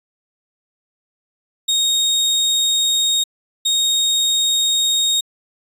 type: tone pair in turn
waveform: 30% pulse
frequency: 3729 / 3729 Hz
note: A#7 / A#7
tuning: 0 / 0 cents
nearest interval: unison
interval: 0 cents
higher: neither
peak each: -12 dBFS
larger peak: neither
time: 1.68-3.24 / 3.65-5.21 s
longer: neither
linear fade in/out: 10 ms
effects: resampled to 32000 Hz